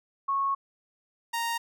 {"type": "tone pair in turn", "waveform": ["sine", "sawtooth"], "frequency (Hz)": [1100, 930.1], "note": ["C#6", "A#5"], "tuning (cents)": [-14, -4], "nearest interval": "minor third", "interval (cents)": 290, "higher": "first", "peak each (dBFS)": -24, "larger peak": "neither", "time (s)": [[0.28, 0.55], [1.33, 1.58]], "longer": "first", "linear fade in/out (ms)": 10, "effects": []}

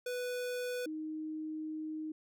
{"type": "tone pair in turn", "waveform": ["square", "sine"], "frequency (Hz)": [494.5, 311.5], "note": ["B4", "D#4"], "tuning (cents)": [2, 2], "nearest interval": "minor sixth", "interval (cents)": 800, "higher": "first", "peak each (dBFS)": [-36, -37], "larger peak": "first", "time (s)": [[0.06, 0.86], [0.86, 2.12]], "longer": "second", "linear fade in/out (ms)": 5, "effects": []}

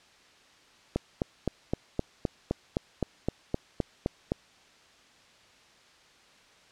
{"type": "click train", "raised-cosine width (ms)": 2, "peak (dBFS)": -13, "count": 14, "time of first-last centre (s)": [0.96, 4.319], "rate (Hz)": 3.87, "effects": ["white hiss -58 dBFS RMS until 6.71 s", "low-pass 5000 Hz 12 dB/octave"]}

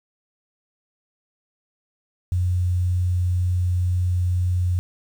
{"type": "tone with quantisation", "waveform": "sine", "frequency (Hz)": 89.8, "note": "F2", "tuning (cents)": 49, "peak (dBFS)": -18, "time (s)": [2.32, 4.79], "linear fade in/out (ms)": 0, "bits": 8, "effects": []}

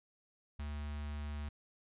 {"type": "tone with notch filter", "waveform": "square", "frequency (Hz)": 73.42, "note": "D2", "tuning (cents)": 0, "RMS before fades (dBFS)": -41, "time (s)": [0.59, 1.49], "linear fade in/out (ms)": 5, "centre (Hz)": 440, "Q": 0.87, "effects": ["resampled to 8000 Hz"]}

